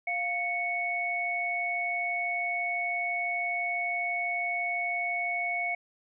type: tone pair together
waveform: sine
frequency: 700.5 / 2217 Hz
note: F5 / C#7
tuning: +5 / 0 cents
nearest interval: octave + minor sixth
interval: 1995 cents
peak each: -33 / -29 dBFS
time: 0.07-5.75 s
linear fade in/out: 5 ms
effects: none

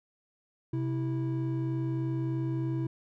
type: tone pair together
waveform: triangle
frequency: 130.2 / 327.4 Hz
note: C3 / E4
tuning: -8 / -12 cents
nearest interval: octave + major third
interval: 1596 cents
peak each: -28 / -31 dBFS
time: 0.73-2.87 s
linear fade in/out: 5 ms
effects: none

